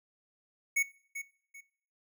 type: tone with echo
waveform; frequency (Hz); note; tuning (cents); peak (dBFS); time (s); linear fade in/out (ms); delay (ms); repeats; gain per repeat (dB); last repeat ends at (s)
square; 2217; C#7; 0; -26; 0.76-0.83; 10; 390; 2; -11; 1.61
effects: noise-tail reverb RT60 0.5 s tail -19 dB re dry